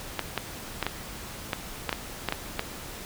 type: clicks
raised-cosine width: 0.3 ms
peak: -10 dBFS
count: 10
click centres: 0.193 / 0.377 / 0.827 / 0.866 / 1.532 / 1.893 / 1.928 / 2.287 / 2.324 / 2.594 s
effects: pink hiss -40 dBFS RMS until 3.05 s